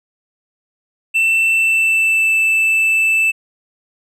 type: tone with pitch glide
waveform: triangle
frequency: 2673 to 2642 Hz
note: E7 to E7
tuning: +23 to +3 cents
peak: -10 dBFS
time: 1.14-3.32 s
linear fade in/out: 20 ms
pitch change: -20 cents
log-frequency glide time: 1.51-2.33 s
effects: none